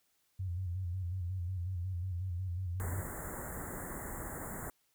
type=tone with vibrato; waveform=sine; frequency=90.5 Hz; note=F#2; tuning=38 cents flat; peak=-34 dBFS; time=0.39-3.02 s; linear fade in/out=10 ms; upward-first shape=square; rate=5.5 Hz; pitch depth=68 cents each way
type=band-stop noise; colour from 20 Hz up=pink; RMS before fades=-42 dBFS; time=2.8-4.7 s; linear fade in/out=0 ms; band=2000 to 7000 Hz; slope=96 dB/octave
effects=white hiss -75 dBFS RMS until 4.94 s